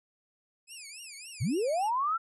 10% pulse tone with vibrato, 2500 Hz, D#7, 8 cents sharp, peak -34 dBFS, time 0.67-1.91 s, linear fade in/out 50 ms, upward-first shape triangle, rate 3.6 Hz, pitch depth 250 cents each way
sine linear sweep, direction up, 80.5 to 1376 Hz, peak -26 dBFS, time 1.4-2.18 s, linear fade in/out 20 ms
effects resampled to 24000 Hz

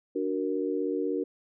sine chord, D augmented, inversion none, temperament equal, 293.7 / 370 / 466.2 Hz, D4 / F#4 / A#4, 0 / 0 / 0 cents, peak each -31 dBFS, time 0.15-1.24 s, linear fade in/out 10 ms, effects none

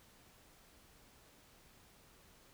silence, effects pink hiss -64 dBFS RMS until 2.53 s

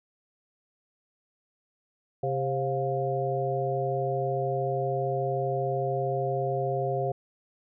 harmonic tone with a mistuned harmonic, 133.1 Hz, C3, 30 cents sharp, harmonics 1 / 3 / 4 / 5, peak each -31 / -31 / -31 / -31 dBFS, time 2.23-7.12 s, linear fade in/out 5 ms, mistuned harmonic 5, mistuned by +94 cents, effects none

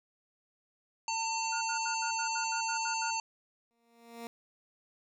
harmonic tone, 901 Hz, A5, 41 cents sharp, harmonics 1 / 3 / 5 / 7 / 8, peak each -33 / -38 / -40 / -41 / -42 dBFS, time 1.08-3.2 s, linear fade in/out 2 ms
sine tone bursts, 1429 Hz, F6, 39 cents sharp, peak -37 dBFS, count 10, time 1.52-3.109 s, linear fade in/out 10 ms, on 95 ms, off 71 ms
15% pulse tone with exponential growth, 233.1 Hz, A#3, in tune, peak -32 dBFS, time 3.71-4.27 s, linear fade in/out 0 ms, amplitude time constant 120 ms
effects none

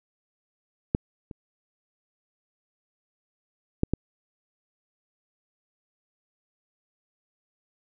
clicks, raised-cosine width 3 ms, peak -8 / -26 / -8 / -11 dBFS, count 4, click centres 0.949 / 1.312 / 3.834 / 3.936 s, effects none

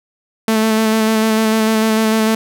sawtooth tone with vibrato, 220 Hz, A3, in tune, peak -8 dBFS, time 0.48-2.35 s, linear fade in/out 2 ms, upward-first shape square, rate 6.7 Hz, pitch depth 15 cents each way, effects none

